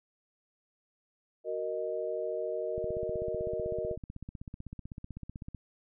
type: chord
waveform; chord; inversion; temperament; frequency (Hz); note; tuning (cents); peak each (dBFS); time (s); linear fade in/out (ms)
sine; D# minor; first; just; 373.4 / 466.7 / 622.3; F#4 / A#4 / D#5; +16 / +2 / 0; -38 / -35 / -35; 1.44-3.97; 50
type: click train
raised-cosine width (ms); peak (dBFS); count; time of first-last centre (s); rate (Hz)
5; -29; 45; 2.78-5.547; 15.9
effects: none